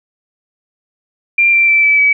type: tone with pitch steps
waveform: sine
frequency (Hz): 2379 / 2354 / 2330 / 2306 / 2282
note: D7 / D7 / D7 / D7 / C#7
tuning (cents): +22 / +3 / -14 / -32 / +50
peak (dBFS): -7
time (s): 1.38-2.13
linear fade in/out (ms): 5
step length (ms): 150
effects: none